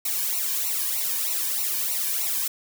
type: noise with flanger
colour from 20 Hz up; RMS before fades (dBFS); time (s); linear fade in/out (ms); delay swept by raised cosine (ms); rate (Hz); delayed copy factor
blue; -26; 0.05-2.48; 5; 0.6 to 1.52; 3.2; -0.95
effects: none